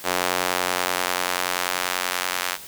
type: tone with high-pass filter sweep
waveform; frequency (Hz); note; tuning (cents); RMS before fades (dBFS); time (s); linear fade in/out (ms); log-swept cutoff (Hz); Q
square; 45.18; F#1; -40; -25; 0.03-2.58; 50; 600 to 1300; 0.7
effects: white hiss -40 dBFS RMS until 2.67 s